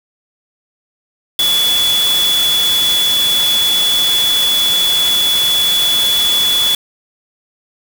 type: tone in noise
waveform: sine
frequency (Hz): 3423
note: A7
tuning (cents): -48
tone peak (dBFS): -11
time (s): 1.39-6.75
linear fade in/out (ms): 2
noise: white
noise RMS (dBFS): -20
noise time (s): 1.39-6.75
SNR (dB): +6
effects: none